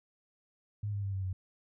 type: tone with pitch steps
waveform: sine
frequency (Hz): 103.83 / 101.11 / 98.46 / 95.87 / 93.36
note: G#2 / G#2 / G2 / G2 / F#2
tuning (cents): 0 / -46 / +8 / -38 / +16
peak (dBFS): -32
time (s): 0.83-1.33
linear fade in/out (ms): 5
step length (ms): 100
effects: none